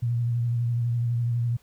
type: tone with vibrato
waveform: sine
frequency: 118.8 Hz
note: A#2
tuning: 33 cents sharp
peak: -22 dBFS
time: 0.02-1.57 s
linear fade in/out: 10 ms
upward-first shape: sine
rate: 12 Hz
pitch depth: 30 cents each way
effects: pink hiss -61 dBFS RMS until 1.62 s

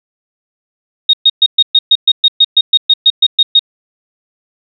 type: tone bursts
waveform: sine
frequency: 3729 Hz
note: A#7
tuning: in tune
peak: -3 dBFS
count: 16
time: 1.09-3.594 s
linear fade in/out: 5 ms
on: 44 ms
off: 120 ms
effects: none

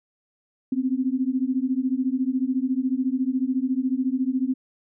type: beating tone pair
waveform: sine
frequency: 252.7 / 266.7 Hz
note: B3 / C4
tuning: +40 / +33 cents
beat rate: 14 Hz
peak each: -24 dBFS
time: 0.72-4.54 s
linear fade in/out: 5 ms
effects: none

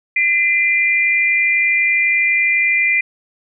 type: tone pair together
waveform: sine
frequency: 2038 / 2390 Hz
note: C7 / D7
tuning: -46 / +30 cents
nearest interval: minor third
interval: 276 cents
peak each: -15 dBFS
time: 0.16-3.01 s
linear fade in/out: 5 ms
effects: none

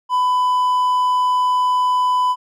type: tone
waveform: triangle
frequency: 1000 Hz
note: B5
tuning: 21 cents sharp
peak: -12 dBFS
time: 0.09-2.36 s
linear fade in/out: 50 ms
effects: none

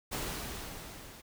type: noise with level ramp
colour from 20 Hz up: pink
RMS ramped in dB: -35 to -51 dBFS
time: 0.11-1.22 s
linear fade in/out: 20 ms
effects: none

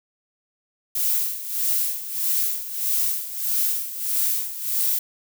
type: noise with tremolo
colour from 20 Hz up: violet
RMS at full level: -21 dBFS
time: 0.95-4.99 s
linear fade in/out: 5 ms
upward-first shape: sine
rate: 1.6 Hz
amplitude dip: 75%
effects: none

